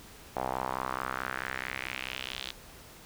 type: tone with band-pass filter sweep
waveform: sawtooth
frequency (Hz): 64.6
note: C2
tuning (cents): -21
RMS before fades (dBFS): -36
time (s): 0.36-2.52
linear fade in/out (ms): 5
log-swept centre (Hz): 760 to 3700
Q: 2.9
effects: pink hiss -51 dBFS RMS until 3.05 s